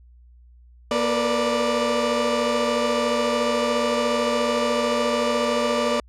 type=tone cluster; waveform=30% pulse; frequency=238.7 / 454.2 / 491.3 / 588 Hz; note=A#3 / A#4 / B4 / D5; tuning=+41 / -45 / -9 / +2 cents; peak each=-23 / -27 / -25 / -20 dBFS; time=0.91-6 s; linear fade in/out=2 ms; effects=added 60 Hz sine -47 dBFS peak until 6.08 s + low-pass 7000 Hz 12 dB/octave